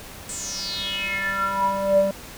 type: tone with band-pass filter sweep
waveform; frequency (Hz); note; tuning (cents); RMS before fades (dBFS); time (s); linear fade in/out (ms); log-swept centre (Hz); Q
square; 196; G3; 0; -24; 0.29-2.11; 2; 8300 to 470; 7.6
effects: pink hiss -40 dBFS RMS until 2.37 s